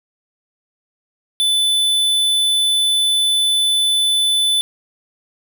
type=tone; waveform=square; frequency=3500 Hz; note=A7; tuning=10 cents flat; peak=-14 dBFS; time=1.4-4.61 s; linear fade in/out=0 ms; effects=none